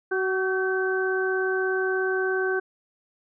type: harmonic tone with a mistuned harmonic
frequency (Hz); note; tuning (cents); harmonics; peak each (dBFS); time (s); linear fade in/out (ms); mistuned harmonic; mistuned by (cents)
376.4; F#4; +30; 1 / 2 / 3 / 4; -24 / -34 / -37 / -27; 0.11-2.6; 10; 4; +35
effects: none